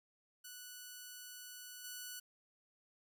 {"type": "tone with level steps", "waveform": "5% pulse", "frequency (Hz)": 1480, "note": "F#6", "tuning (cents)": 0, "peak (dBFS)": [-38, -34], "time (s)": [0.44, 2.2], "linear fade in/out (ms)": 10, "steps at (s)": 1.84, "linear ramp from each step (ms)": 5, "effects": []}